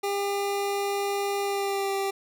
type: tone with pitch glide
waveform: 25% pulse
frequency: 401.1 to 392.6 Hz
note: G4 to G4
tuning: +40 to +3 cents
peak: -22 dBFS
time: 0.03-2.11 s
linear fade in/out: 10 ms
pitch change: -37 cents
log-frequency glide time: 1.41-1.94 s
effects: none

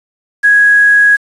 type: tone with quantisation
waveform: sine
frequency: 1661.2 Hz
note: G#6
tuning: in tune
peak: -4 dBFS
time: 0.43-1.17 s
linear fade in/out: 20 ms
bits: 5
effects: resampled to 24000 Hz

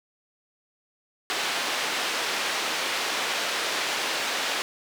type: band-pass noise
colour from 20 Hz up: white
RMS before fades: -28 dBFS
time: 1.3-4.62 s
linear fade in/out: 0 ms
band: 360 to 3800 Hz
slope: 12 dB/octave
effects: none

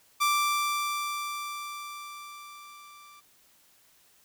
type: tone with level ramp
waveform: sawtooth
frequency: 1174.7 Hz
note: D6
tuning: in tune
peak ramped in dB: -18 to -47 dBFS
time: 0.2-3.21 s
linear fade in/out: 20 ms
effects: white hiss -62 dBFS RMS until 4.24 s

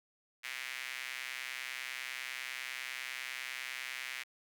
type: tone with high-pass filter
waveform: sawtooth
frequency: 130 Hz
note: C3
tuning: 11 cents flat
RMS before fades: -42 dBFS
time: 0.43-4.24 s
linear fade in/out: 20 ms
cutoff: 2100 Hz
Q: 2.9
effects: none

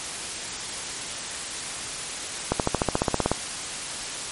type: accelerating click train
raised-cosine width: 1 ms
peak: -6 dBFS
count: 13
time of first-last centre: 2.52-3.316 s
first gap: 78 ms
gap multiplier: 0.97
effects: white hiss -32 dBFS RMS until 4.31 s + MP3 48 kbps

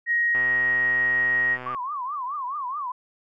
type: tone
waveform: sine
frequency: 1884 Hz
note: A#6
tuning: 18 cents sharp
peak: -19 dBFS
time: 0.06-1.58 s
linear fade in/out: 50 ms
type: click train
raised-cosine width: 0.5 ms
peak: -21 dBFS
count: 177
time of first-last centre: 0.35-1.747 s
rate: 126 Hz
type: tone with vibrato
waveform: sine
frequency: 1088 Hz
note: C#6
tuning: 33 cents flat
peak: -27 dBFS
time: 1.66-2.92 s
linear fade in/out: 5 ms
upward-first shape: triangle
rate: 4.7 Hz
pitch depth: 220 cents each way
effects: none

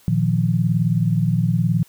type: chord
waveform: sine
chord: Bb suspended fourth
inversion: none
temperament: equal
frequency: 116.54 / 155.56 / 174.61 Hz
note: Bb2 / Eb3 / F3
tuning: 0 / 0 / 0 cents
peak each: -20 dBFS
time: 0.08-1.83 s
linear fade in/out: 0 ms
effects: white hiss -53 dBFS RMS until 1.88 s

